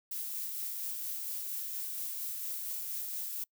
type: noise with tremolo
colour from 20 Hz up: violet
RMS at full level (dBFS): -37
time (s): 0.11-3.44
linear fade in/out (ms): 5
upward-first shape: sine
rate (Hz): 4.3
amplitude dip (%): 25
effects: noise-tail reverb RT60 0.1 s tail -26 dB re dry